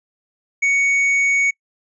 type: tone with tanh clipping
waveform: sine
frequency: 2230 Hz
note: C#7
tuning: 10 cents sharp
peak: -15 dBFS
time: 0.62-1.51 s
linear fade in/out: 10 ms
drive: 6 dB
effects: noise-tail reverb RT60 0.1 s tail -26 dB re dry + resampled to 22050 Hz